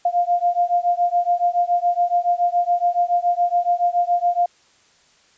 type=beating tone pair; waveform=sine; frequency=698.5 / 705.6 Hz; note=F5 / F5; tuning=0 / +18 cents; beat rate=7.1 Hz; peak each=-19 dBFS; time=0.05-4.46 s; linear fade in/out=5 ms; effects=white hiss -56 dBFS RMS until 5.37 s + resampled to 16000 Hz